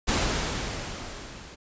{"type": "noise with level ramp", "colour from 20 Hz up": "pink", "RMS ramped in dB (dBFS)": [-23, -45], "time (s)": [0.07, 1.56], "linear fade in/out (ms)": 20, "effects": ["resampled to 16000 Hz"]}